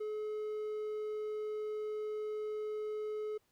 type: tone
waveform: triangle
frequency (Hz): 426.7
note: G#4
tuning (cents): +47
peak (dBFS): -34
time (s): 0-3.38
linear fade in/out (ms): 10
effects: pink hiss -75 dBFS RMS until 3.51 s